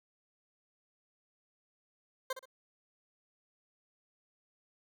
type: tone with echo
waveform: 20% pulse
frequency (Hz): 523.3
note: C5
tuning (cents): 0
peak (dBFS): -28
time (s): 2.3-2.33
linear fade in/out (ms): 5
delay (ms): 63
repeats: 2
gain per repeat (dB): -10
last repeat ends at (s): 2.456
effects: none